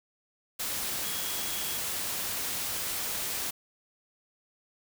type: tone in noise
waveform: sine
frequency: 3322 Hz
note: G#7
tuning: in tune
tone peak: -42 dBFS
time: 1.04-1.78 s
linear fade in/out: 10 ms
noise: white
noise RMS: -33 dBFS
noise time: 0.59-3.51 s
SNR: -12 dB
effects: none